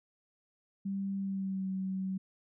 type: tone with pitch glide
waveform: sine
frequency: 196 to 189.76 Hz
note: G3 to F#3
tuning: 0 to +44 cents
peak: -32 dBFS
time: 0.85-2.18 s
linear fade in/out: 10 ms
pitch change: -56 cents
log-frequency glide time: 1.17-1.69 s
effects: none